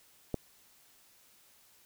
click, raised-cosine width 2 ms, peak -18 dBFS, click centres 0.343 s, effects white hiss -63 dBFS RMS until 1.85 s

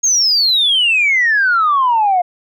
sine exponential sweep, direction down, 6610 to 698.5 Hz, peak -9 dBFS, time 0.03-2.22 s, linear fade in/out 10 ms, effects tanh soft clip ceiling -6 dBFS

